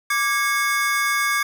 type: tone cluster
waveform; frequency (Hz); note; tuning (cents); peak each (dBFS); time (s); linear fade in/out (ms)
square; 1174 / 1642 / 2190; D6 / G#6 / C#7; -1 / -20 / -22; -24; 0.1-1.43; 5
effects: none